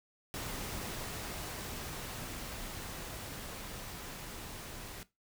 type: noise with level ramp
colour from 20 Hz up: pink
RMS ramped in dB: -40 to -46 dBFS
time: 0.34-5.03 s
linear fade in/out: 0 ms
effects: noise-tail reverb RT60 0.2 s tail -17 dB re dry